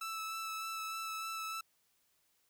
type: tone with vibrato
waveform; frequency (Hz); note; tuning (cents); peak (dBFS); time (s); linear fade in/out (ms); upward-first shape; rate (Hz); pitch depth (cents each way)
sawtooth; 1315; E6; -5; -35; 0.01-1.61; 5; sine; 3.3; 12
effects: white hiss -75 dBFS RMS until 2.49 s